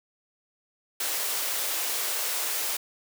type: high-pass noise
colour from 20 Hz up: white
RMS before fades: -29 dBFS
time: 1-2.77 s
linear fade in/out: 5 ms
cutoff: 370 Hz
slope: 24 dB/octave
effects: none